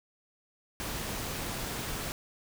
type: noise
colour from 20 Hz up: pink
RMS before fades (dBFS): -36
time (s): 0.8-2.12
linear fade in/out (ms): 0
effects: none